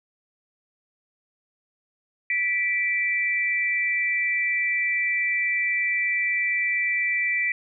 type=tone pair together; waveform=sine; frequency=1964.3 / 2336 Hz; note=B6 / D7; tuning=-10 / -10 cents; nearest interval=minor third; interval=300 cents; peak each=-24 dBFS; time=2.3-7.52 s; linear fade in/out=2 ms; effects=none